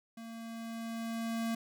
square tone with level ramp, 228.1 Hz, A#3, 37 cents flat, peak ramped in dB -45 to -32 dBFS, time 0.17-1.55 s, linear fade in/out 5 ms, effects none

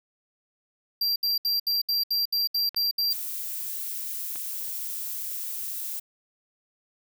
square tone bursts, 4731 Hz, D8, 12 cents sharp, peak -23 dBFS, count 10, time 1.01-3.131 s, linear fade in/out 5 ms, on 150 ms, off 69 ms
clicks, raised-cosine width 0.3 ms, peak -25 dBFS, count 2, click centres 2.746 / 4.358 s
violet noise, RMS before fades -33 dBFS, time 3.1-6 s, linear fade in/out 10 ms
effects none

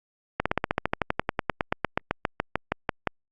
slowing click train, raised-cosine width 0.5 ms, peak -7 dBFS, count 26, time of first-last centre 0.4-3.073 s, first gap 56 ms, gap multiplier 1.05, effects Opus 48 kbps

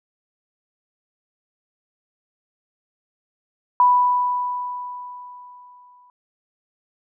sine tone with exponential decay, 987.8 Hz, B5, in tune, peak -10 dBFS, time 3.8-6.1 s, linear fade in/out 1 ms, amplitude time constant 500 ms, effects none

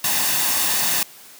white noise with comb filter, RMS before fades -20 dBFS, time 0.04-1.03 s, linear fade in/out 2 ms, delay 1.1 ms, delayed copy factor +0.5, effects white hiss -44 dBFS RMS until 1.39 s + high-pass 150 Hz 12 dB/octave

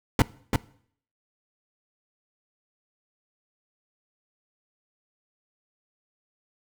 brown noise with echo, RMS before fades -17 dBFS, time 0.19-0.22 s, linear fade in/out 2 ms, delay 340 ms, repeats 1, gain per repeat -4 dB, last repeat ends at 0.56 s, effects noise-tail reverb RT60 0.6 s tail -21 dB re dry

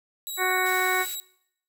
10% pulse tone with vibrato, 3877 Hz, B7, 33 cents flat, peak -25 dBFS, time 0.27-1.2 s, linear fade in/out 0 ms, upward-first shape sine, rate 14 Hz, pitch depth 19 cents each way
harmonic tone, 370 Hz, F#4, in tune, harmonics 1 / 2 / 3 / 4 / 5 / 6, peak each -29 / -29 / -29 / -29 / -29 / -29 dBFS, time 0.37-1.06 s, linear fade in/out 50 ms
white band-stop noise, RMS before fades -41 dBFS, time 0.66-1.15 s, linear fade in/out 0 ms, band 120 to 1400 Hz, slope 24 dB/octave
effects noise-tail reverb RT60 0.7 s tail -21 dB re dry

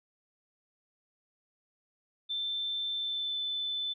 sine tone with pitch glide, 3550 to 3517 Hz, A7 to A7, +15 to -1 cents, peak -31 dBFS, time 2.29-3.94 s, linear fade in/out 20 ms, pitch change -16 cents, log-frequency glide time 2.95-3.39 s, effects none

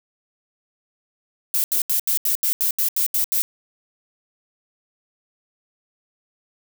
violet noise bursts, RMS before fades -20 dBFS, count 11, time 1.54-3.42 s, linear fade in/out 0 ms, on 100 ms, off 78 ms, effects none

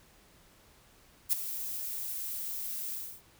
violet noise with ADSR envelope, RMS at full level -24 dBFS, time 1.29-3.22 s, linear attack 37 ms, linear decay 8 ms, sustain -13 dB, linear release 290 ms, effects pink hiss -61 dBFS RMS until 3.39 s

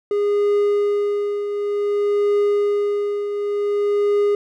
triangle tone with tremolo, 410 Hz, G#4, 22 cents flat, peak -12 dBFS, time 0.11-4.35 s, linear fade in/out 2 ms, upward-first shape triangle, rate 0.55 Hz, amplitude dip 60%, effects none

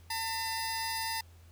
sawtooth tone cluster, 901 / 2011 / 4946 Hz, A5 / B6 / D#8, +41 / +31 / -11 cents, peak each -31 / -38 / -35 dBFS, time 0.1-1.21 s, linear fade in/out 5 ms, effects added 84 Hz sine -53 dBFS peak until 1.51 s + pink hiss -64 dBFS RMS until 1.51 s

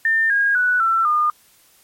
sine tone with pitch steps, 1800 / 1631.6 / 1479 / 1340.7 / 1215.3 Hz, A6 / G#6 / F#6 / E6 / D#6, +39 / -31 / -1 / +29 / -41 cents, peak -14 dBFS, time 0.05-1.3 s, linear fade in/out 2 ms, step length 250 ms, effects white hiss -54 dBFS RMS until 1.83 s + MP3 64 kbps

